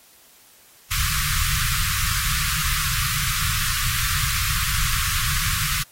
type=band-stop noise; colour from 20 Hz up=pink; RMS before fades=-23 dBFS; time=0.91-5.83 s; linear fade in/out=5 ms; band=160 to 1100 Hz; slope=96 dB/octave; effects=white hiss -52 dBFS RMS until 5.91 s + AAC 48 kbps